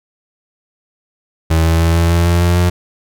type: tone with pitch steps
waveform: 35% pulse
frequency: 81.1 / 82.09 / 83.09 / 84.11 / 85.13 / 86.17 / 87.22 / 88.29 Hz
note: E2 / E2 / E2 / E2 / F2 / F2 / F2 / F2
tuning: -28 / -7 / +14 / +35 / -44 / -23 / -2 / +19 cents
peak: -8 dBFS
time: 1.5-2.7 s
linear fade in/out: 10 ms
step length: 150 ms
effects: none